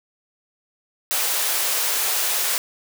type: high-pass noise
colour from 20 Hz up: white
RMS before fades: -22 dBFS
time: 1.11-2.58 s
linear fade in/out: 0 ms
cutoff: 430 Hz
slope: 24 dB/octave
effects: none